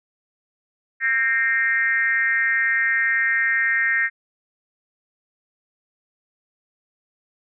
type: tone with frequency modulation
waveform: sine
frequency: 1845 Hz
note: A#6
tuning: 18 cents flat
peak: -17 dBFS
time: 1-4.1 s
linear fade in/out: 50 ms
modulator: 252 Hz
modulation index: 1
effects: none